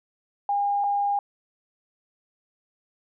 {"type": "tone pair in turn", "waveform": "sine", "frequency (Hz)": [810, 810], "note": ["G#5", "G#5"], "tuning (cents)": [-43, -43], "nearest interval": "unison", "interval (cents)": 0, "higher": "neither", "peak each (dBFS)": -21, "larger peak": "neither", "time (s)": [[0.49, 0.84], [0.84, 1.19]], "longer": "neither", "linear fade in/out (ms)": 2, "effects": []}